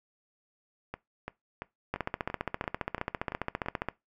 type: two click trains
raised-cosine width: 0.5 ms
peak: -15 / -21 dBFS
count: 30 / 9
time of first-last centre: 1.94-3.886 / 0.94-3.661 s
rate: 14.9 / 2.94 Hz
effects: noise-tail reverb RT60 0.2 s tail -21 dB re dry